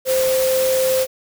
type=tone in noise; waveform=sine; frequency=521 Hz; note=C5; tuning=7 cents flat; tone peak=-15 dBFS; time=0.05-1.07 s; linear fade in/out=50 ms; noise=white; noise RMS=-25 dBFS; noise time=0.05-1.07 s; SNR=+7 dB; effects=none